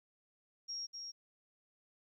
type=tone with echo; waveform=sine; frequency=5588 Hz; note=F8; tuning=in tune; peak=-39 dBFS; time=0.68-0.87 s; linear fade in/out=20 ms; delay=250 ms; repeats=1; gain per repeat=-4 dB; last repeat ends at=1.12 s; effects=13-bit